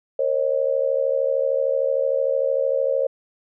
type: tone with amplitude modulation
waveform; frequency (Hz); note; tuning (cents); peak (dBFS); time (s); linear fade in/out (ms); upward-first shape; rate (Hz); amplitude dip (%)
sine; 541; C#5; -42; -14; 0.19-3.07; 5; sine; 73.2; 90
effects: none